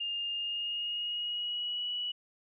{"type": "tone with pitch glide", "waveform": "sine", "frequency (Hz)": [2818, 2939], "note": ["F7", "F#7"], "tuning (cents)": [15, -12], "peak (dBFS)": -32, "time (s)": [0, 2.12], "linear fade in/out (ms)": 10, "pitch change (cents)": 73, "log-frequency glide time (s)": [0.31, 1.89], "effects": []}